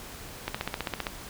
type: click train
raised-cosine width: 0.3 ms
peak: -13 dBFS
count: 10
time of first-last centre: 0.48-1.068 s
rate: 15.3 Hz
effects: pink hiss -43 dBFS RMS until 1.29 s